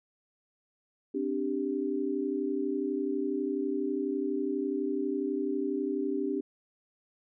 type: chord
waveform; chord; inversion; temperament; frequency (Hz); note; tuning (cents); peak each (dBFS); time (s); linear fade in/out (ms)
sine; C suspended second; none; equal; 261.6 / 293.7 / 392; C4 / D4 / G4; 0 / 0 / 0; -34 / -32 / -32; 1.14-6.41; 10
effects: none